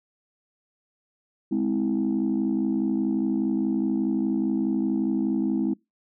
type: chord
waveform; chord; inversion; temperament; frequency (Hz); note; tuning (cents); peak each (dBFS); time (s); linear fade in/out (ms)
sine; Ab augmented; none; just; 207.7 / 259.6 / 324.5; Ab3 / C4 / E4; 0 / -13 / -27; -25; 1.51-5.74; 10
effects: noise-tail reverb RT60 0.2 s tail -24 dB re dry + tanh soft clip ceiling -16 dBFS